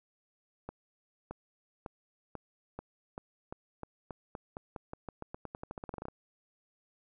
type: accelerating click train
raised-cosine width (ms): 1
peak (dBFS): -26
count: 28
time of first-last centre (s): 0.69-6.084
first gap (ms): 620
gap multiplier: 0.89
effects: none